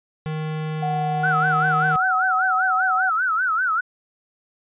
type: tone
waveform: square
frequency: 155.56 Hz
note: D#3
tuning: in tune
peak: -25 dBFS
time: 0.26-1.96 s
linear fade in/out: 0 ms
type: tone with pitch glide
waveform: sine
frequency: 740 to 747.7 Hz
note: F#5 to F#5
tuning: 0 to +18 cents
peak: -22 dBFS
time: 0.82-3.1 s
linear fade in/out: 10 ms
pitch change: +18 cents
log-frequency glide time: 1.05-2.48 s
type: tone with vibrato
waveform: sine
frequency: 1396.9 Hz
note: F6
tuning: in tune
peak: -18 dBFS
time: 1.23-3.81 s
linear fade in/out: 10 ms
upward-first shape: sine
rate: 5.1 Hz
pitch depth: 170 cents each way
effects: resampled to 8000 Hz